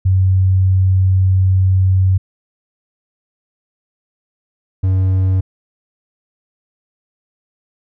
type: tone pair in turn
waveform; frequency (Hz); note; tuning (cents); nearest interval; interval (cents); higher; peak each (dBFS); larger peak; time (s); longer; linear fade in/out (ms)
sine / triangle; 94.1 / 94.1; F#2 / F#2; +30 / +30; unison; 0; neither; -9; neither; 0.05-2.18 / 4.83-5.41; first; 10
effects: none